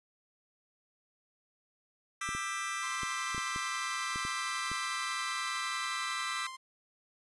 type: chord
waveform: sawtooth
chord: E minor seventh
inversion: third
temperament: just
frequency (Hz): 1186.7 / 1318.5 / 1582.2 / 1977.8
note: D6 / E6 / G6 / B6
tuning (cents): +18 / 0 / +16 / +2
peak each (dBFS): -35 / -36 / -39 / -35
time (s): 2.21-6.47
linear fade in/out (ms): 5
type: clicks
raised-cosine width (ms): 3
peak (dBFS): -30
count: 9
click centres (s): 2.29 / 2.35 / 3.033 / 3.347 / 3.38 / 3.561 / 4.159 / 4.251 / 4.716
type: tone with tremolo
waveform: sawtooth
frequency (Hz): 1046.5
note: C6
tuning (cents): 0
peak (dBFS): -36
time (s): 2.82-6.57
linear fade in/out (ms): 20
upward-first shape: triangle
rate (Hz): 11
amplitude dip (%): 40
effects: resampled to 24000 Hz + 11-bit